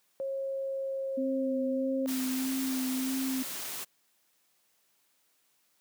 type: tone with pitch glide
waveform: sine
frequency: 542 to 535.8 Hz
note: C#5 to C5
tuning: -39 to +41 cents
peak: -31 dBFS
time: 0.2-2.06 s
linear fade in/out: 0 ms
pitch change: -20 cents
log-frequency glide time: 0.36-1.54 s
type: tone with vibrato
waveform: sine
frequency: 261.6 Hz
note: C4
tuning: in tune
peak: -29 dBFS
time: 1.17-3.43 s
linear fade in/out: 10 ms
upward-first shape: sine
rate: 1.6 Hz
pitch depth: 23 cents each way
type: noise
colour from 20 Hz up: white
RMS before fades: -38 dBFS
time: 2.07-3.85 s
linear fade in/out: 20 ms
effects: white hiss -71 dBFS RMS until 5.8 s + high-pass 150 Hz 12 dB/octave